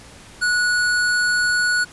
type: tone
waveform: square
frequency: 1465 Hz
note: F#6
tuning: 18 cents flat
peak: -17 dBFS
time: 0.41-1.85 s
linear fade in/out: 20 ms
effects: pink hiss -43 dBFS RMS until 1.92 s + resampled to 24000 Hz